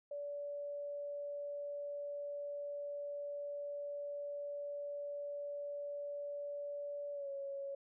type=tone with pitch glide; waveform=sine; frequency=576 to 555.1 Hz; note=D5 to C#5; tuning=-34 to +2 cents; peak=-40 dBFS; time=0.11-7.75 s; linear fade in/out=5 ms; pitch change=-64 cents; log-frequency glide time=7.13-7.29 s; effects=none